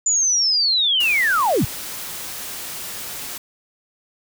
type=linear sweep; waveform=sine; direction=down; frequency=7080 to 71.6 Hz; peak=-15 dBFS; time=0.06-1.65 s; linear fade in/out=5 ms
type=noise; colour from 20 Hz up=white; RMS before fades=-31 dBFS; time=1-3.38 s; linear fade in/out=5 ms
effects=none